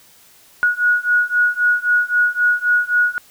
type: beating tone pair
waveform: sine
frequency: 1453 / 1456.8 Hz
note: F#6 / F#6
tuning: -32 / -27 cents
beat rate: 3.8 Hz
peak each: -17 / -16 dBFS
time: 0.63-3.18 s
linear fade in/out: 0 ms
effects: white hiss -49 dBFS RMS until 3.3 s